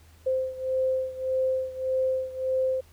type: beating tone pair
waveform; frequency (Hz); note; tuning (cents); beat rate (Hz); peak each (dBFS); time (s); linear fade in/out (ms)
sine; 520 / 521.7; C5 / C5; -11 / -5; 1.7; -26 / -29; 0.26-2.81; 10
effects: added 80 Hz sine -52 dBFS peak until 2.92 s + pink hiss -59 dBFS RMS until 2.92 s